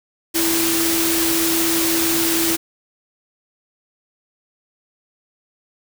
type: tone in noise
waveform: sine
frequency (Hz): 331.3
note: E4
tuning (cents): +9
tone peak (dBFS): -20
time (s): 0.34-2.57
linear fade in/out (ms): 20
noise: white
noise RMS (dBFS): -20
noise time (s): 0.34-2.57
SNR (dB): -3
effects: none